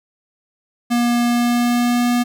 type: tone with pitch glide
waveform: square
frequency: 239.1 to 242.4 Hz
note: A#3 to B3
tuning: +44 to -32 cents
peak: -15 dBFS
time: 0.9-2.24 s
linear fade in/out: 20 ms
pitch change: +24 cents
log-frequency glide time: 1.25-2.09 s
effects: none